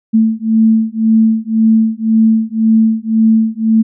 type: beating tone pair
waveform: sine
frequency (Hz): 221.1 / 223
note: A3 / A3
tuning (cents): +9 / +23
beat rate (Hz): 1.9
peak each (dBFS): -11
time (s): 0.13-3.83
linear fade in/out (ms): 20
effects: none